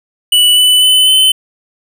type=tone with pitch steps; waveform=square; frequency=2960 / 2989 / 3019 / 3048 Hz; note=F#7 / F#7 / F#7 / G7; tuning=0 / +17 / +34 / -49 cents; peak=-6 dBFS; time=0.32-1.32 s; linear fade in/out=5 ms; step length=250 ms; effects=none